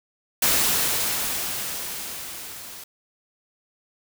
white noise with level ramp, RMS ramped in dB -19 to -40 dBFS, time 0.42-2.84 s, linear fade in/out 5 ms, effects none

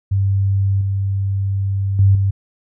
sine tone with level steps, 98 Hz, G2, in tune, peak -13 / -16 / -8 / -13 dBFS, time 0.11-2.31 s, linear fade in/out 10 ms, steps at 0.81 / 1.99 / 2.15 s, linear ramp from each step 2 ms, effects none

